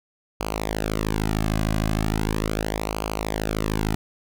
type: tone with flanger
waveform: sawtooth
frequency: 53.2 Hz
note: G#1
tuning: 42 cents sharp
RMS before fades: -25 dBFS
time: 0.4-3.95 s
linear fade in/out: 5 ms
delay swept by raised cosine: 0.54 to 2.24 ms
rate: 0.38 Hz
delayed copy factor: -0.8
effects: none